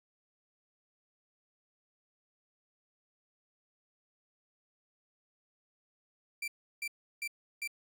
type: tone bursts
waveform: 40% pulse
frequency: 2349 Hz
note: D7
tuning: in tune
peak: -34 dBFS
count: 4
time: 6.42-7.676 s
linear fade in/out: 5 ms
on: 59 ms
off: 340 ms
effects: none

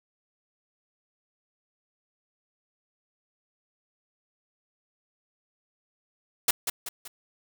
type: noise with echo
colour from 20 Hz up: white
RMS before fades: -21 dBFS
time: 6.48-6.51 s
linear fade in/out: 5 ms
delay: 190 ms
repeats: 3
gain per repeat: -7 dB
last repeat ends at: 7.08 s
effects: none

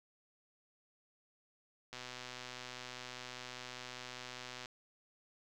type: click train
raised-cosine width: 0.2 ms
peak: -28 dBFS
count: 342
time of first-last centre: 1.93-4.658 s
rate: 125 Hz
effects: none

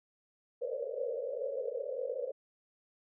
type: band-pass noise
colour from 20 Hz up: white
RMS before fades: -37 dBFS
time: 0.61-2.32 s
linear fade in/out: 10 ms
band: 460 to 570 Hz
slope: 96 dB/octave
effects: none

